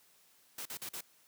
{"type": "noise bursts", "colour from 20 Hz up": "white", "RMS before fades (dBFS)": -42, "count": 4, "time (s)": [0.58, 1.009], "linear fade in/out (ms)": 5, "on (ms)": 75, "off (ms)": 43, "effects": ["white hiss -66 dBFS RMS until 1.27 s", "high-pass 100 Hz 12 dB/octave"]}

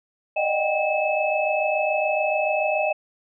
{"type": "tone cluster", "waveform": "sine", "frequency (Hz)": [592, 619, 739, 792, 2598], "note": ["D5", "D#5", "F#5", "G5", "E7"], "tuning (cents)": [14, -9, -2, 18, -26], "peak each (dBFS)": [-30, -23, -30, -27, -26], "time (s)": [0.36, 2.93], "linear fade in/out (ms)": 10, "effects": []}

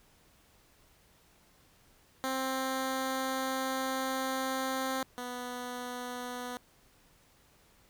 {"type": "tone pair in turn", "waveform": "10% pulse", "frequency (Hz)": [263.4, 247], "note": ["C4", "B3"], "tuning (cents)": [12, 0], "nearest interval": "minor second", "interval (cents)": 112, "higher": "first", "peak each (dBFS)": [-23, -29], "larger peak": "first", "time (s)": [[2.24, 5.03], [5.18, 6.57]], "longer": "first", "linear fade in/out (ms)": 0, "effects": ["pink hiss -64 dBFS RMS until 7.89 s"]}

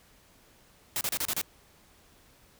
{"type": "noise bursts", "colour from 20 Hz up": "white", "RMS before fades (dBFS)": -30, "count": 6, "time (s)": [0.96, 1.414], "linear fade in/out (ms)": 0, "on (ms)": 49, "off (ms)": 32, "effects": ["pink hiss -60 dBFS RMS until 2.59 s"]}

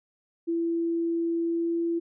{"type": "tone with pitch glide", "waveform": "sine", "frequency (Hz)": [335, 336.9], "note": ["E4", "E4"], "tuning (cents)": [28, 38], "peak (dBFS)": -24, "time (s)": [0.47, 2], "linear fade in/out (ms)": 20, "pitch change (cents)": 10, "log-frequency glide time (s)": [1.43, 1.78], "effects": []}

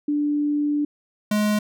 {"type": "tone pair in turn", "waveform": ["sine", "square"], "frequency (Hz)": [293.7, 210.2], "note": ["D4", "G#3"], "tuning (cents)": [0, 21], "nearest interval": "tritone", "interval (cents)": 579, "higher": "first", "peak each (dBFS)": [-19, -19], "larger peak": "neither", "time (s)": [[0.08, 0.85], [1.31, 1.59]], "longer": "first", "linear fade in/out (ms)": 5, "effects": []}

